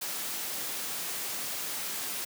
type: noise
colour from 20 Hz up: white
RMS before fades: -35 dBFS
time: 0.01-2.25 s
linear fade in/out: 10 ms
effects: high-pass 150 Hz 12 dB/octave